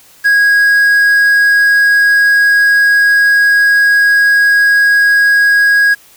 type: tone with quantisation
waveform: triangle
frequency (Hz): 1649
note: G#6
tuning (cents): -13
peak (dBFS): -4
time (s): 0.24-5.95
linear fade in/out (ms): 20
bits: 5
effects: white hiss -43 dBFS RMS until 6.16 s